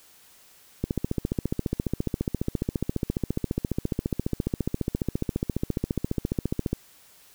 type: click train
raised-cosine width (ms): 3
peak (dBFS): -12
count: 87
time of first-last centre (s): 0.84-6.73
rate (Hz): 14.6
effects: white hiss -55 dBFS RMS until 7.34 s